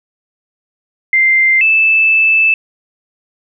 sine tone pair in turn, 2090 / 2631 Hz, C7 / E7, -2 / -4 cents, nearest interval major third, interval 398 cents, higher second, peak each -7 dBFS, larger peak neither, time 1.13-1.61 / 1.61-2.54 s, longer second, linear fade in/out 2 ms, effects none

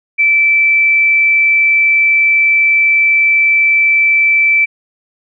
sine tone, 2324 Hz, D7, 19 cents flat, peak -7 dBFS, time 0.18-4.66 s, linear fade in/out 20 ms, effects none

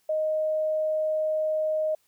sine tone, 622.3 Hz, D#5, in tune, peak -23 dBFS, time 0.09-1.95 s, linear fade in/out 5 ms, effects white hiss -68 dBFS RMS until 2.07 s

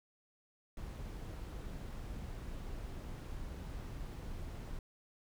brown noise, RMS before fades -44 dBFS, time 0.77-4.79 s, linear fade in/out 2 ms, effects none

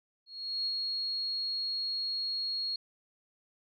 sine tone with ADSR envelope, 4300 Hz, C8, 47 cents sharp, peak -29 dBFS, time 0.26-2.76 s, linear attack 400 ms, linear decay 51 ms, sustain -2 dB, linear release 4 ms, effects none

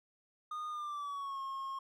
triangle tone with pitch glide, 1226 to 1079.7 Hz, D#6 to C#6, -26 to -46 cents, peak -36 dBFS, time 0.51-1.79 s, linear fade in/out 5 ms, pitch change -220 cents, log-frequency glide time 0.69-1.41 s, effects none

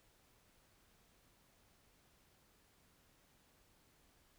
silence, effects pink hiss -71 dBFS RMS until 4.38 s

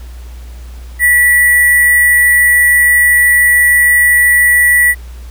sine tone with sample-and-hold, 1949 Hz, B6, 23 cents flat, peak -5 dBFS, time 0.99-4.95 s, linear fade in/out 50 ms, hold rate 11025 Hz, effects added 60 Hz sine -26 dBFS peak until 5.3 s + pink hiss -42 dBFS RMS until 5.3 s

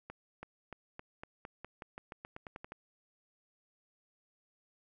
accelerating click train, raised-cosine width 0.5 ms, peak -29 dBFS, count 16, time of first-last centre 0.1-2.721 s, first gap 330 ms, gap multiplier 0.9, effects none

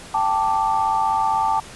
sine chord, G suspended second, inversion none, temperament equal, 784 / 880 / 1174.7 Hz, G5 / A5 / D6, 0 / 0 / 0 cents, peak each -23 / -19 / -24 dBFS, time 0.14-1.6 s, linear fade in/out 5 ms, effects pink hiss -39 dBFS RMS until 1.75 s + resampled to 24000 Hz

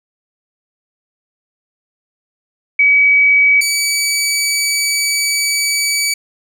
sine / 15% pulse tone pair in turn, 2274 / 2285 Hz, C#7 / D7, +44 / -48 cents, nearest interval unison, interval 8 cents, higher second, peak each -7 dBFS, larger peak neither, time 2.79-3.61 / 3.61-6.14 s, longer second, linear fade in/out 5 ms, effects none

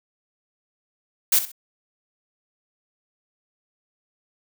blue noise with echo, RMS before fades -17 dBFS, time 1.32-1.39 s, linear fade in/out 5 ms, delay 64 ms, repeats 2, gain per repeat -12 dB, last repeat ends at 1.518 s, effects none

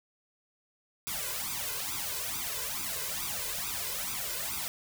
white noise with flanger, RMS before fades -35 dBFS, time 1.07-4.68 s, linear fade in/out 0 ms, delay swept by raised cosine 0.82 to 2.02 ms, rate 2.3 Hz, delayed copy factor +1, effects none

